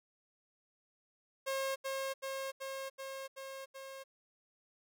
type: tone with echo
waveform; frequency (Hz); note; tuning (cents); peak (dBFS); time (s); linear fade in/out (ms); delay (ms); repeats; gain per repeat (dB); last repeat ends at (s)
sawtooth; 538; C5; +48; -30; 1.46-1.76; 20; 380; 6; -2; 4.04
effects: none